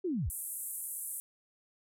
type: linear sweep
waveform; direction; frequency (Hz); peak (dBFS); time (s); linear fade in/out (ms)
sine; down; 391.7 to 41.2; -30; 0.04-0.3; 10
type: band-pass noise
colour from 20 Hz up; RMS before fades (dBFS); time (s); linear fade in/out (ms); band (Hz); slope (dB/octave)
white; -40; 0.3-1.2; 0; 8500 to 13000; 48
effects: none